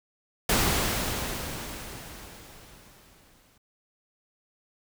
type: noise with exponential decay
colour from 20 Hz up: pink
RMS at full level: -22 dBFS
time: 0.49-3.58 s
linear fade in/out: 5 ms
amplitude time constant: 670 ms
effects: none